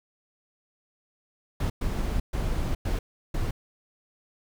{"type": "noise bursts at uneven times", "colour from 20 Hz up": "brown", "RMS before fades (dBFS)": -27, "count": 5, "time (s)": [[1.6, 1.7], [1.81, 2.2], [2.33, 2.75], [2.85, 2.99], [3.34, 3.51]], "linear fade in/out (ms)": 5, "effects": []}